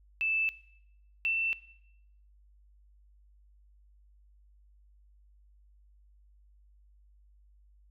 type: tone pair in turn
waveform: sine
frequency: 2637 / 2677 Hz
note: E7 / E7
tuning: 0 / +26 cents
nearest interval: unison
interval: 26 cents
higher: second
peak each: -27 / -26 dBFS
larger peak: second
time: 0.21-0.49 / 1.25-1.53 s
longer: neither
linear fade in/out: 0 ms
effects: noise-tail reverb RT60 0.8 s tail -19 dB re dry + added 50 Hz sine -58 dBFS peak until 7.9 s